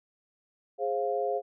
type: chord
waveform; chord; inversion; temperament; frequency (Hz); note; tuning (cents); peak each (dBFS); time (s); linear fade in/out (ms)
sine; F minor; first; equal with one note detuned; 415.3 / 530.9 / 698.5; Ab4 / C5 / F5; 0 / +25 / 0; -31; 0.78-1.42; 50
effects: none